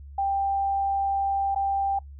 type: tone with dropouts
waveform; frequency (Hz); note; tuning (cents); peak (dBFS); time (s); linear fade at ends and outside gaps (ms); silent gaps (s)
sine; 789; G5; +11; -22; 0.18-1.99; 5; 1.548-1.559
effects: noise-tail reverb RT60 0.1 s tail -23 dB re dry + added 70 Hz sine -40 dBFS peak until 2.19 s